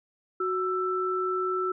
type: tone pair together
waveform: sine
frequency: 370 / 1327.7 Hz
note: F#4 / E6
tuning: 0 / +12 cents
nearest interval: octave + minor seventh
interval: 2212 cents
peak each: -28 dBFS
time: 0.4-1.72 s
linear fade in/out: 5 ms
effects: none